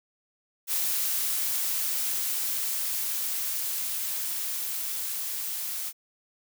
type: noise with level ramp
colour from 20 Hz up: blue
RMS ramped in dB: -27 to -33 dBFS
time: 0.67-5.93 s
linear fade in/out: 50 ms
effects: none